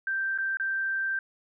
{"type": "tone with dropouts", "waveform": "sine", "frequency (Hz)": 1568, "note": "G6", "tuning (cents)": 0, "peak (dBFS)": -26, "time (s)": [0.07, 1.19], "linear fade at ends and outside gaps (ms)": 2, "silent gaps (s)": [[0.377, 0.385], [0.571, 0.598]], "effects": []}